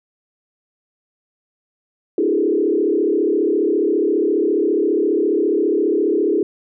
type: tone with frequency modulation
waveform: sine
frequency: 370 Hz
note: F#4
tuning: in tune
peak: -14 dBFS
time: 2.18-6.43 s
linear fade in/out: 2 ms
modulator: 34.7 Hz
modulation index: 2
effects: none